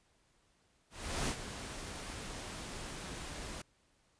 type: noise with ADSR envelope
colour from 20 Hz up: pink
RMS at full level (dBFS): -34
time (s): 0.9-3.62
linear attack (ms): 380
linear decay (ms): 71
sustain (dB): -10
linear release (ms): 6
effects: pink hiss -72 dBFS RMS until 4.19 s + resampled to 22050 Hz